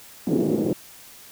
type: band-pass noise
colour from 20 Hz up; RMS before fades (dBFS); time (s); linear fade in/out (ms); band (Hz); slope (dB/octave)
pink; -22; 0.27-0.73; 2; 180 to 440; 24
effects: white hiss -46 dBFS RMS until 1.31 s